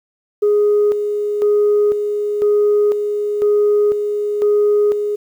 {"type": "tone with tremolo", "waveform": "sine", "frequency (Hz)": 415.3, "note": "G#4", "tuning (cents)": 0, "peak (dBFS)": -9, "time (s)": [0.42, 5.16], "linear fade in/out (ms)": 10, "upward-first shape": "square", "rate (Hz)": 1, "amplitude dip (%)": 55, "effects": ["tanh soft clip ceiling -8 dBFS", "8-bit"]}